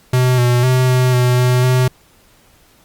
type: tone with pitch steps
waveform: square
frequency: 126.7 / 122.4 / 128 / 127.1 / 124.4 / 125.3 / 127.4 Hz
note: B2 / B2 / C3 / C3 / B2 / B2 / C3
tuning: +45 / -15 / -38 / -50 / +13 / +25 / -46 cents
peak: -11 dBFS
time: 0.13-1.88 s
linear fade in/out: 5 ms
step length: 250 ms
effects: pink hiss -51 dBFS RMS until 2.84 s + Opus 48 kbps

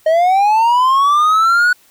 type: linear sweep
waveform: triangle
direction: up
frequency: 620 to 1480 Hz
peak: -7 dBFS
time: 0.06-1.73 s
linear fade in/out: 5 ms
effects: white hiss -51 dBFS RMS until 1.9 s

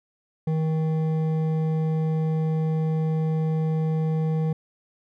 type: tone with hard clipping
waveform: sine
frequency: 158.4 Hz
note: D#3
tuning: 31 cents sharp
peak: -23 dBFS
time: 0.47-4.53 s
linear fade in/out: 5 ms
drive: 9 dB
effects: none

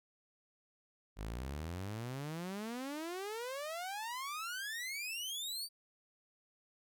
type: exponential sweep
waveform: sawtooth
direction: up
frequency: 49.11 to 4699 Hz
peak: -36 dBFS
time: 1.16-5.69 s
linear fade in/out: 50 ms
effects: none

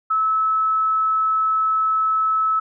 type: tone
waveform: sine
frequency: 1300 Hz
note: E6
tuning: 24 cents flat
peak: -16 dBFS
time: 0.1-2.6 s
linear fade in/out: 10 ms
effects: none

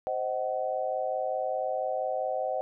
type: chord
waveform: sine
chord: C diminished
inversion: none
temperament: just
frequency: 523.3 / 627.9 / 753.5 Hz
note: C5 / Eb5 / Gb5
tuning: 0 / +16 / +31 cents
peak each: -32 dBFS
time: 0.07-2.61 s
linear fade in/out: 0 ms
effects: none

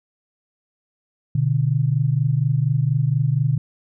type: tone pair together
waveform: sine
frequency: 123.47 / 147.68 Hz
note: B2 / D3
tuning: 0 / +10 cents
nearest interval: minor third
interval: 310 cents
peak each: -19 dBFS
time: 1.35-3.58 s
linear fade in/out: 5 ms
effects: none

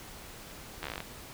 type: slowing click train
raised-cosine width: 0.3 ms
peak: -20 dBFS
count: 11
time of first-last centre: 0.83-1.004 s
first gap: 12 ms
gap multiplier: 1.08
effects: pink hiss -47 dBFS RMS until 1.33 s

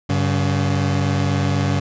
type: tone pair together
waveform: 30% pulse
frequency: 96.23 / 140.3 Hz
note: G2 / C#3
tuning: -32 / +21 cents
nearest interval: perfect fifth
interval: 653 cents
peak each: -17 dBFS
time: 0.09-1.8 s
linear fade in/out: 10 ms
effects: resampled to 16000 Hz

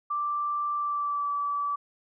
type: tone with pitch glide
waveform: sine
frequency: 1174.7 to 1153.2 Hz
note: D6 to D6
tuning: 0 to -32 cents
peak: -26 dBFS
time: 0.1-1.76 s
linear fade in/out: 10 ms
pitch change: -32 cents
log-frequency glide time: 0.75-1.31 s
effects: none

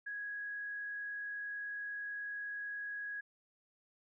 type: tone with frequency modulation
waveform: sine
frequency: 1661.2 Hz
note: G#6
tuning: in tune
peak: -39 dBFS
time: 0.06-3.21 s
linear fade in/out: 10 ms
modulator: 50.9 Hz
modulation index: 0.25
effects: none

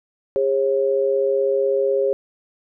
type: tone pair together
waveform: sine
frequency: 406 / 542 Hz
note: G#4 / C#5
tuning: -39 / -39 cents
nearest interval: perfect fourth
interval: 500 cents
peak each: -19 dBFS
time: 0.36-2.13 s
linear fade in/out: 0 ms
effects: none

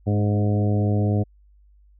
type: harmonic tone with a mistuned harmonic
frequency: 103.83 Hz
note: G#2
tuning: in tune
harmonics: 1 / 2 / 3 / 4 / 5 / 6 / 7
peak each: -19 / -25 / -29 / -31 / -33 / -35 / -36 dBFS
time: 0.06-1.24 s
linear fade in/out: 20 ms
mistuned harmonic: 3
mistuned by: -26 cents
effects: added 50 Hz sine -51 dBFS peak until 1.99 s

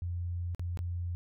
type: tone with dropouts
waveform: sine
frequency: 87.31 Hz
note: F2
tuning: in tune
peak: -32 dBFS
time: 0.02-1.15 s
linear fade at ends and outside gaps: 0 ms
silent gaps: 0.548-0.595 / 0.773-0.79 s
effects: none

